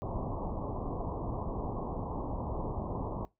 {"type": "low-pass noise", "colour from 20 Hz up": "pink", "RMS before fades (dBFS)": -36, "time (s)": [0.02, 3.25], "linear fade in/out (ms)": 0, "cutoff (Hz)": 1100, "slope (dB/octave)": 96, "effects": ["noise-tail reverb RT60 0.2 s tail -20 dB re dry"]}